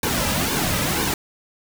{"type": "noise with flanger", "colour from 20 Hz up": "pink", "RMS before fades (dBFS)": -22, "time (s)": [0.03, 1.14], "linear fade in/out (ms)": 2, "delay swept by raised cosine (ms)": [1.5, 2.8], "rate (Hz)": 2, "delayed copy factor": -0.65, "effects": []}